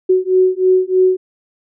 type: beating tone pair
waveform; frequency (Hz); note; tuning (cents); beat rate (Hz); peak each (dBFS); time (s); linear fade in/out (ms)
sine; 370 / 373.2; F#4 / F#4; 0 / +15; 3.2; -13; 0.09-1.17; 10
effects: none